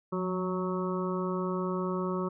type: harmonic tone with a mistuned harmonic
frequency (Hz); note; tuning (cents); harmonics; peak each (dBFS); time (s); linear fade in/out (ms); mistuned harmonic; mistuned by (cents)
185; F#3; 0; 1 / 2 / 3 / 5 / 6 / 7; -32 / -33 / -39 / -42 / -38 / -41; 0.12-2.29; 10; 1; -48
effects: none